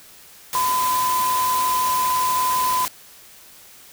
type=tone in noise; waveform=sine; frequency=1011 Hz; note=B5; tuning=40 cents sharp; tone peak=-18 dBFS; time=0.55-2.85 s; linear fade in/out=0 ms; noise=white; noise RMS=-27 dBFS; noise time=0.53-2.88 s; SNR=+6 dB; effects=white hiss -46 dBFS RMS until 3.92 s